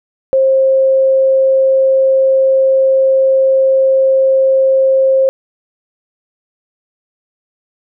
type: tone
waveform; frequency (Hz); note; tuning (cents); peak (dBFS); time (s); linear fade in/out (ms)
sine; 532; C5; +29; -7; 0.33-5.29; 0
effects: none